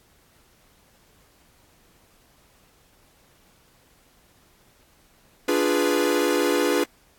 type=chord; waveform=45% pulse; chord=D diminished seventh; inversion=none; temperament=equal; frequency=293.7 / 349.2 / 415.3 / 493.9 Hz; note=D4 / F4 / Ab4 / Cb5; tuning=0 / 0 / 0 / 0 cents; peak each=-25 dBFS; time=5.48-6.84 s; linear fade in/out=5 ms; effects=pink hiss -59 dBFS RMS until 7.18 s + AAC 64 kbps